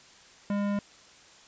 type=tone with tanh clipping; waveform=sine; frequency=202.8 Hz; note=G#3; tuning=41 cents flat; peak=-28 dBFS; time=0.5-0.79 s; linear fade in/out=2 ms; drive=18 dB; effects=white hiss -54 dBFS RMS until 1.47 s + resampled to 16000 Hz